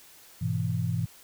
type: chord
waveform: sine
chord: E major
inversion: first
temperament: just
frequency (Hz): 103.01 / 123.61 / 164.81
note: G#2 / B2 / E3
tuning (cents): -14 / +2 / 0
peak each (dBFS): -30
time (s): 0.41-1.06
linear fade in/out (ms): 10
effects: white hiss -53 dBFS RMS until 1.23 s